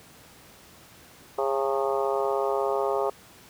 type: harmonic tone with a mistuned harmonic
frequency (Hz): 136.5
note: C#3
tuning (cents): -26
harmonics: 3 / 4 / 5 / 6 / 7 / 8 / 9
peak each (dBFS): -27 / -29 / -31 / -33 / -34 / -35 / -36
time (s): 1.38-3.1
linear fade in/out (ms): 5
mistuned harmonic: 7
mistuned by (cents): -75
effects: pink hiss -51 dBFS RMS until 3.49 s + high-pass 80 Hz 12 dB/octave